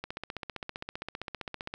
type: click train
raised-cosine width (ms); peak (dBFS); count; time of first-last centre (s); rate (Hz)
0.3; -20; 27; 0.04-1.739; 15.3
effects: none